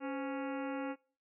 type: harmonic tone with a mistuned harmonic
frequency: 277.2 Hz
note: C#4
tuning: in tune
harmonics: 1 / 2 / 3 / 4 / 5 / 6 / 7 / 8 / 9 / 10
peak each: -38 / -42 / -45 / -50 / -48 / -55 / -55 / -56 / -57 / -56 dBFS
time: 0-0.96 s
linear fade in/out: 50 ms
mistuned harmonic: 2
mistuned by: -110 cents
effects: noise-tail reverb RT60 0.4 s tail -23 dB re dry